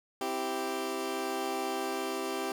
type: chord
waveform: 20% pulse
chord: C major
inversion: none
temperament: equal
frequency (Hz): 261.6 / 329.6 / 392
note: C4 / E4 / G4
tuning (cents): 0 / 0 / 0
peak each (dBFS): -34 / -33 / -29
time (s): 0.21-2.52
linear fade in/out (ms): 2
effects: none